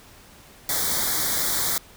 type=band-stop noise; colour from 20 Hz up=white; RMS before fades=-24 dBFS; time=0.69-1.78 s; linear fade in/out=2 ms; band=2200 to 3300 Hz; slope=96 dB/octave; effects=pink hiss -49 dBFS RMS until 1.96 s